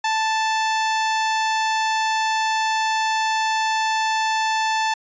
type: tone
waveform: sawtooth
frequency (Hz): 880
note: A5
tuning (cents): 0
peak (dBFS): -15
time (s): 0.04-4.94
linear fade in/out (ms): 5
effects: resampled to 16000 Hz